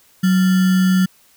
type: tone with sample-and-hold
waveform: sine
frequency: 186.1 Hz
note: F#3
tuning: 10 cents sharp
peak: -11 dBFS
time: 0.23-1.06 s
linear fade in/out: 10 ms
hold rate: 1575 Hz
effects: white hiss -53 dBFS RMS until 1.36 s